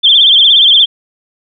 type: tone with vibrato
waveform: sine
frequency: 3339 Hz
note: G#7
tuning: 9 cents sharp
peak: -3 dBFS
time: 0.03-0.86 s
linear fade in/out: 20 ms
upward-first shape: sine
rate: 17 Hz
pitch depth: 120 cents each way
effects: none